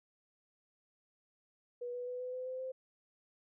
sine tone with pitch steps, 486.5 / 491.9 / 497.3 / 502.8 / 508.3 / 513.9 / 519.6 Hz, B4 / B4 / B4 / B4 / B4 / C5 / C5, -26 / -7 / +12 / +31 / +50 / -31 / -12 cents, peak -38 dBFS, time 1.81-2.72 s, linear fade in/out 10 ms, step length 130 ms, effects none

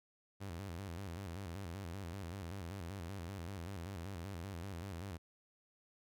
sawtooth tone with vibrato, 91.2 Hz, F#2, 24 cents flat, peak -39 dBFS, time 0.4-5.18 s, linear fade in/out 20 ms, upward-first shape square, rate 5.2 Hz, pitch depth 140 cents each way, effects none

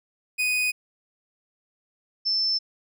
40% pulse / sine tone pair in turn, 2490 / 5301 Hz, D#7 / E8, +1 / +9 cents, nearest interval octave + minor second, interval 1308 cents, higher second, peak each -21 dBFS, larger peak neither, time 0.38-0.72 / 2.25-2.59 s, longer neither, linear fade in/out 20 ms, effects none

